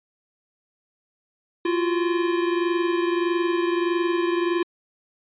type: tone pair together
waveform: square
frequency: 343.4 / 365 Hz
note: F4 / F#4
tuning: -29 / -24 cents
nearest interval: minor second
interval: 105 cents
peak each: -22 / -28 dBFS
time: 1.65-4.63 s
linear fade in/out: 5 ms
effects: resampled to 8000 Hz